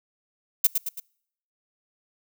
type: noise with echo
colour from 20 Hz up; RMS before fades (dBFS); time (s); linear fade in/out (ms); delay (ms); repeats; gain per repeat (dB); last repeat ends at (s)
violet; -17; 0.64-0.67; 5; 110; 3; -6; 1
effects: noise-tail reverb RT60 0.7 s tail -26 dB re dry